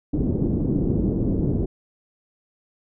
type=low-pass noise; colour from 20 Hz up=white; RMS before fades=-22 dBFS; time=0.13-1.66 s; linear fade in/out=10 ms; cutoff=330 Hz; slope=24 dB/octave; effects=none